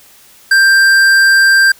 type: tone with tanh clipping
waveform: sine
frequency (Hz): 1580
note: G6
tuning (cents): +13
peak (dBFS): -7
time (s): 0.51-1.72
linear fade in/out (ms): 5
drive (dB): 14
effects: white hiss -43 dBFS RMS until 1.79 s